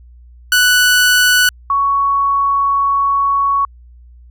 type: tone pair in turn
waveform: sawtooth / sine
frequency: 1483 / 1115.2 Hz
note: F#6 / C#6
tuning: +4 / +10 cents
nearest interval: perfect fourth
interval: 494 cents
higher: first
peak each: -5 / -11 dBFS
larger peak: first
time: 0.52-1.49 / 1.7-3.65 s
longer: second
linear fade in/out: 2 ms
effects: added 60 Hz sine -38 dBFS peak until 4.3 s